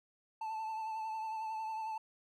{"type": "tone with vibrato", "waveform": "triangle", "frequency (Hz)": 880, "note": "A5", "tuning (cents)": 0, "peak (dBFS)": -35, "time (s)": [0.41, 1.98], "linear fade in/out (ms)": 5, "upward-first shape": "triangle", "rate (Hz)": 11, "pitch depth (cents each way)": 33, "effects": []}